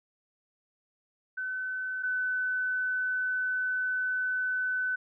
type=tone pair in turn; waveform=sine; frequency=1516 / 1507.3 Hz; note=F#6 / F#6; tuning=+42 / +32 cents; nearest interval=unison; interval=10 cents; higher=first; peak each=-31 / -27 dBFS; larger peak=second; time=1.37-2.03 / 2.03-4.96 s; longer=second; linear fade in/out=10 ms; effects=none